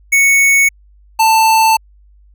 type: tone pair in turn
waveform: square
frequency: 2217 / 887.2 Hz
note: C#7 / A5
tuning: 0 / +14 cents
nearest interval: octave + major third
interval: 1586 cents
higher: first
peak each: -8 dBFS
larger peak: neither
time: 0.12-0.69 / 1.19-1.77 s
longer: second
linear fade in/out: 10 ms
effects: added 50 Hz sine -43 dBFS peak until 2.34 s